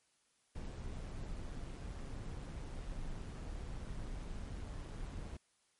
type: noise with amplitude modulation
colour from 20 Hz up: brown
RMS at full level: -42 dBFS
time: 0.55-5.37 s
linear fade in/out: 5 ms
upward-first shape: sine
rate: 139 Hz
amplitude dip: 35%
effects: white hiss -75 dBFS RMS until 5.79 s + MP3 48 kbps